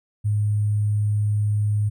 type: tone with sample-and-hold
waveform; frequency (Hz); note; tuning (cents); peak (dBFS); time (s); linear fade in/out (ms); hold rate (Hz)
sine; 104.5; G#2; +11; -18; 0.24-1.9; 20; 8820
effects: none